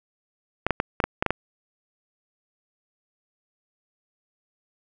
clicks, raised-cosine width 0.5 ms, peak -6 dBFS, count 8, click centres 0.666 / 0.707 / 0.801 / 1.002 / 1.04 / 1.225 / 1.263 / 1.306 s, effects none

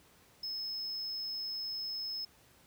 triangle tone, 5190 Hz, E8, 28 cents flat, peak -35 dBFS, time 0.43-2.25 s, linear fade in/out 5 ms, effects pink hiss -63 dBFS RMS until 2.66 s + high-pass 60 Hz 12 dB/octave

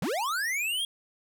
square linear sweep, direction up, 130.81 to 3331 Hz, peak -28 dBFS, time 0.02-0.85 s, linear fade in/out 2 ms, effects none

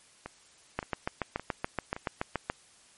two click trains, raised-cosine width 0.5 ms, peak -23 / -14 dBFS, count 4 / 13, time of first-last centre 0.26-1.965 / 0.79-2.499 s, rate 1.76 / 7.02 Hz, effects white hiss -59 dBFS RMS until 2.97 s + MP3 48 kbps

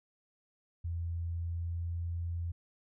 sine tone with pitch glide, 84.6 to 85.24 Hz, E2 to F2, +45 to -41 cents, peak -33 dBFS, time 0.84-2.52 s, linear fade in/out 10 ms, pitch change +14 cents, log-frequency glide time 1.31-1.97 s, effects none

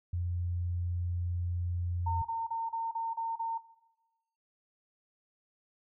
sine tone, 87.7 Hz, F2, 8 cents sharp, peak -30 dBFS, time 0.13-2.22 s, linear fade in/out 5 ms
sine tone bursts, 911 Hz, A#5, 40 cents flat, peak -30 dBFS, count 7, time 2.06-3.582 s, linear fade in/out 10 ms, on 190 ms, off 32 ms
effects noise-tail reverb RT60 1.0 s tail -18 dB re dry

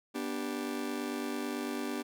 40% pulse chord, G major, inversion first, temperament just, 245 / 294 / 392 Hz, B3 / D4 / G4, -14 / +2 / 0 cents, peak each -37 / -37 / -39 dBFS, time 0.14-2.03 s, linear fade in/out 20 ms, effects none

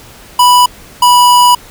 square tone pair in turn, 986 / 980.3 Hz, B5 / B5, -3 / -13 cents, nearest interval unison, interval 10 cents, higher first, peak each -4 dBFS, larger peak neither, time 0.39-0.66 / 1.02-1.55 s, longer second, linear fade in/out 5 ms, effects pink hiss -36 dBFS RMS until 1.7 s

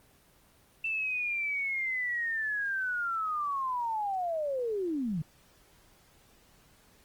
sine linear sweep, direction down, 2674 to 144.7 Hz, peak -29 dBFS, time 0.84-5.22 s, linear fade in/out 5 ms, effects pink hiss -62 dBFS RMS until 7.04 s + Opus 24 kbps

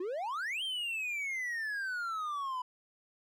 triangle exponential two-way sweep, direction up then down, 341.6 to 3204 to 989 Hz, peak -32 dBFS, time 0-2.62 s, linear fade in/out 5 ms, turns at 0.63 s, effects none

